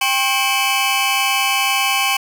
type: tone cluster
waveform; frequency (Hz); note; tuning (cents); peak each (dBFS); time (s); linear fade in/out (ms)
40% pulse; 792 / 1078 / 2314 / 2592 / 2998; G5 / C#6 / D7 / E7 / F#7; +18 / -49 / -26 / -30 / +22; -21; 0.01-2.17; 5
effects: none